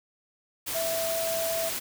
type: tone in noise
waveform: sine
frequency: 659.3 Hz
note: E5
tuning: in tune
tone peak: -28 dBFS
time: 0.74-1.7 s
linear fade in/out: 20 ms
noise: white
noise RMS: -32 dBFS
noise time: 0.66-1.8 s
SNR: +1 dB
effects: none